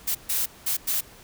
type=noise bursts at uneven times; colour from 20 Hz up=blue; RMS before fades=-25 dBFS; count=4; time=0.07-0.15 / 0.29-0.46 / 0.66-0.77 / 0.87-1.01 s; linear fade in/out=10 ms; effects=pink hiss -49 dBFS RMS until 1.23 s